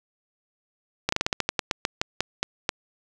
slowing click train, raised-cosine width 0.2 ms, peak -5 dBFS, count 15, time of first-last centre 1.09-2.691 s, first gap 34 ms, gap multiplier 1.17, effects none

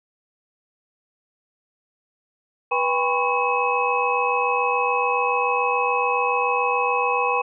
sine tone cluster, 490.8 / 805 / 1010 / 1097 / 2564 Hz, B4 / G5 / B5 / C#6 / E7, -11 / +46 / +39 / -18 / -49 cents, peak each -25 dBFS, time 2.71-7.42 s, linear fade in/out 10 ms, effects none

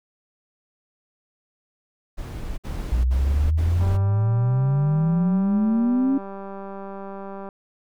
brown noise bursts, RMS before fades -30 dBFS, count 4, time 2.17-3.978 s, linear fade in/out 20 ms, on 410 ms, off 56 ms
sine exponential sweep, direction up, 58.4 to 277.2 Hz, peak -17 dBFS, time 2.92-6.18 s, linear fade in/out 5 ms
click train, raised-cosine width 1 ms, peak -23 dBFS, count 722, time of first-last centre 3.81-7.489 s, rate 196 Hz
effects none

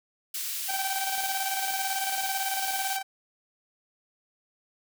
white high-pass noise, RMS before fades -33 dBFS, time 0.34-2.97 s, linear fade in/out 5 ms, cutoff 2500 Hz, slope 12 dB/octave
sawtooth tone with tremolo, 775 Hz, G5, 20 cents flat, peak -24 dBFS, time 0.68-3.03 s, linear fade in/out 20 ms, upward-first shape square, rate 18 Hz, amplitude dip 50%
effects none

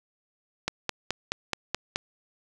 click train, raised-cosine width 0.2 ms, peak -9 dBFS, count 7, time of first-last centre 0.68-1.959 s, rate 4.69 Hz, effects none

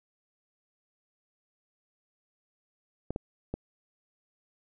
clicks, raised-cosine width 2 ms, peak -19 dBFS, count 3, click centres 3.106 / 3.161 / 3.54 s, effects none

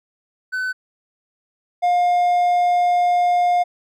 triangle tone pair in turn, 1511 / 709.6 Hz, F#6 / F5, +36 / +27 cents, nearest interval octave + minor second, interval 1309 cents, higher first, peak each -19 / -12 dBFS, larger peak second, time 0.52-0.73 / 1.82-3.64 s, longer second, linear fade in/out 20 ms, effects none

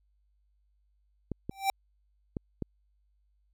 clicks, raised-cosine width 3 ms, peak -20 dBFS, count 4, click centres 1.317 / 1.495 / 2.368 / 2.623 s
square tone with exponential growth, 780 Hz, G5, 9 cents flat, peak -22 dBFS, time 1.51-1.7 s, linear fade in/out 1 ms, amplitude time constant 40 ms
effects added 50 Hz sine -67 dBFS peak until 3.53 s

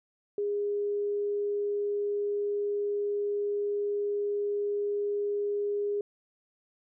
sine tone, 409.6 Hz, G#4, 24 cents flat, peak -27 dBFS, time 0.38-6.01 s, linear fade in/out 2 ms, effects none

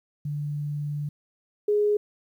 sine tone pair in turn, 146.83 / 416.3 Hz, D3 / G#4, 0 / +4 cents, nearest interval octave + tritone, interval 1804 cents, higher second, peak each -27 / -19 dBFS, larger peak second, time 0.25-1.09 / 1.68-1.97 s, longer first, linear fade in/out 5 ms, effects 10-bit

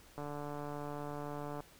click train, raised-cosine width 1 ms, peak -29 dBFS, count 209, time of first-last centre 0.18-1.605 s, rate 146 Hz, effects pink hiss -60 dBFS RMS until 1.79 s

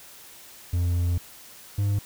triangle tone pair in turn, 87.31 / 101.14 Hz, F2 / G#2, 0 / -45 cents, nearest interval minor third, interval 255 cents, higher second, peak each -19 / -19 dBFS, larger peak neither, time 0.73-1.18 / 1.78-1.99 s, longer first, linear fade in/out 5 ms, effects white hiss -47 dBFS RMS until 2.05 s

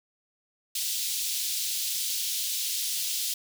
pink high-pass noise, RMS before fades -30 dBFS, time 0.75-3.34 s, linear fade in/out 5 ms, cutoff 3400 Hz, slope 24 dB/octave, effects none

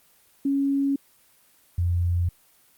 sine tone pair in turn, 277.2 / 87.31 Hz, C#4 / F2, 0 / 0 cents, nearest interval octave + minor sixth, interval 2000 cents, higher first, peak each -20 dBFS, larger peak neither, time 0.45-0.96 / 1.78-2.29 s, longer neither, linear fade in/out 5 ms, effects white hiss -59 dBFS RMS until 2.77 s + Opus 24 kbps

